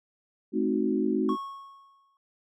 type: chord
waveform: sine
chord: A diminished seventh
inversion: none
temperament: equal with one note detuned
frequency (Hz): 215.6 / 261.6 / 311.1 / 370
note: A3 / C4 / Eb4 / Gb4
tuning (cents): -35 / 0 / 0 / 0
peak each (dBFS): -29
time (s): 0.52-1.37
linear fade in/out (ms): 50
type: tone with exponential decay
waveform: triangle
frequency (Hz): 1100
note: C#6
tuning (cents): -14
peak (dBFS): -26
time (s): 1.29-2.17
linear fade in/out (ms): 1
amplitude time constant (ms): 190
effects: none